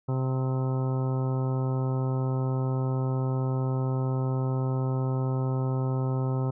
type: harmonic tone with a mistuned harmonic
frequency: 130.81 Hz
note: C3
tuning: in tune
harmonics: 1 / 2 / 3 / 4 / 5 / 6 / 7 / 8 / 10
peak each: -25 / -35 / -36 / -39 / -44 / -44 / -43 / -46 / -45 dBFS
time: 0.08-6.51 s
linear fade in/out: 10 ms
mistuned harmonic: 10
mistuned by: -28 cents
effects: none